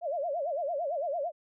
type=tone with vibrato; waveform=sine; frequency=622.3 Hz; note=D#5; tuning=in tune; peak=-29 dBFS; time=0.01-1.32 s; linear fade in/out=50 ms; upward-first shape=sine; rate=8.9 Hz; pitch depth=230 cents each way; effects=none